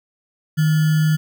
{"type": "tone with sample-and-hold", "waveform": "sine", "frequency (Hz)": 155.56, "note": "D#3", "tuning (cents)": 0, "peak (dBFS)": -13, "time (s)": [0.57, 1.17], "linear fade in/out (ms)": 20, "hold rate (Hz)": 1575, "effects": []}